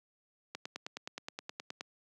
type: click train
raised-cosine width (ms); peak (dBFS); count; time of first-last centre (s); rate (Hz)
0.2; -22; 13; 0.55-1.809; 9.53
effects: high-pass 200 Hz 12 dB/octave